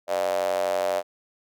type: tone with high-pass filter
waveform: square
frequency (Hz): 46.05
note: F#1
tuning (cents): -7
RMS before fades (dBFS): -25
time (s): 0.07-1.03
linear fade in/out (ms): 50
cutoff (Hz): 610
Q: 7.5
effects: none